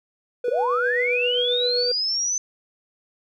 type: tone with tremolo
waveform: triangle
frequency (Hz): 489.8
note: B4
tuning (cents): -14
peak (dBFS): -19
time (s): 0.44-1.92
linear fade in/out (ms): 5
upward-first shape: triangle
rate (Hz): 7.6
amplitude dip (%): 35
type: linear sweep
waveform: sine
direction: up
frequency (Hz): 415.3 to 6170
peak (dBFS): -21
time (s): 0.48-2.38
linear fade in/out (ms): 2
effects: none